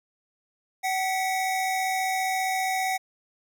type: tone cluster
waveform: square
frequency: 757 / 1963 / 2196 Hz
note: F#5 / B6 / C#7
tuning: +39 / -11 / -17 cents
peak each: -26 / -35 / -34 dBFS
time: 0.83-2.98 s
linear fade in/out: 20 ms
effects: none